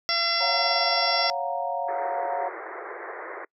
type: harmonic tone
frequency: 680 Hz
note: F5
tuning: 46 cents flat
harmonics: 1 / 2 / 3 / 4 / 5 / 6 / 7 / 8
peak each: -32 / -30 / -29 / -37 / -33 / -38 / -29 / -26 dBFS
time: 0.09-1.3 s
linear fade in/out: 0 ms
type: chord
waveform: sine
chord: Gb major seventh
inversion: second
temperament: equal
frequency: 554.4 / 698.5 / 740 / 932.3 Hz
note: Db5 / F5 / Gb5 / Bb5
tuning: 0 / 0 / 0 / 0 cents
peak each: -32 / -29 / -33 / -32 dBFS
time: 0.4-2.49 s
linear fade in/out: 10 ms
type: band-pass noise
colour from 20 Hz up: pink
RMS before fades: -37 dBFS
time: 1.88-3.45 s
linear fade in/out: 5 ms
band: 340 to 2100 Hz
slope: 96 dB/octave
effects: noise-tail reverb RT60 0.1 s tail -26 dB re dry